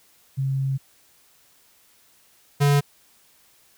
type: tone pair in turn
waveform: sine / square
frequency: 135 / 143.03 Hz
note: C#3 / D3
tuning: -45 / -45 cents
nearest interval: minor second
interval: 100 cents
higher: second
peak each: -21 / -16 dBFS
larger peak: second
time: 0.37-0.78 / 2.6-2.81 s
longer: first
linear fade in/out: 20 ms
effects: white hiss -58 dBFS RMS until 3.77 s